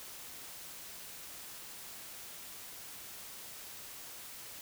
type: silence
effects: white hiss -48 dBFS RMS until 4.61 s